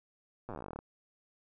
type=slowing click train; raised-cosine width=1 ms; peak=-28 dBFS; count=19; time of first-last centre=0.49-0.79 s; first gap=8 ms; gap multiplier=1.08; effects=none